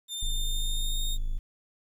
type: tone with pitch glide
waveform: sawtooth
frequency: 3604 to 3686 Hz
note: A7 to A#7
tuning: +41 to -20 cents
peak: -30 dBFS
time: 0.08-1.18 s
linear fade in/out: 50 ms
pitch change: +39 cents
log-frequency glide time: 0.28-1.02 s
type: tone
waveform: triangle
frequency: 26.74 Hz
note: A0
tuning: 49 cents flat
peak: -24 dBFS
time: 0.22-1.39 s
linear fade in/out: 10 ms
effects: 10-bit